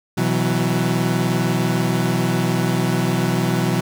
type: chord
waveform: 30% pulse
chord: B suspended fourth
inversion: none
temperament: equal with one note detuned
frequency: 125.63 / 164.81 / 185 Hz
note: B2 / E3 / F#3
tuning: +30 / 0 / 0 cents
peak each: -19 dBFS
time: 0.17-3.81 s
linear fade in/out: 10 ms
effects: none